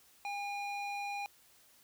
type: tone with band-pass filter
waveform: square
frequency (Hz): 810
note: G#5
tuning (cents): -43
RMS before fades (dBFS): -39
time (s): 0.25-1.26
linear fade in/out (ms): 0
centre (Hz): 1800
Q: 1.3
effects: white hiss -64 dBFS RMS until 1.83 s